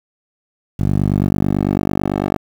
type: tone with band-pass filter sweep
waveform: 10% pulse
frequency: 49 Hz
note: G1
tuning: in tune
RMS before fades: -17 dBFS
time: 0.79-2.37 s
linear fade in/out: 10 ms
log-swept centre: 120 to 510 Hz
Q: 0.84
effects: 7-bit